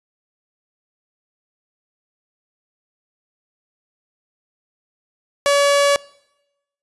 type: tone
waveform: sawtooth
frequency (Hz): 568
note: C#5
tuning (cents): +42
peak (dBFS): -9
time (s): 5.46-5.96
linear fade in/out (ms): 0
effects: noise-tail reverb RT60 0.9 s tail -23 dB re dry + resampled to 24000 Hz